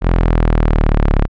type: linear sweep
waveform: sawtooth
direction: down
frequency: 43.29 to 34.6 Hz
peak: -6 dBFS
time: 0.01-1.28 s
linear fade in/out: 50 ms
effects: low-pass 2000 Hz 12 dB/octave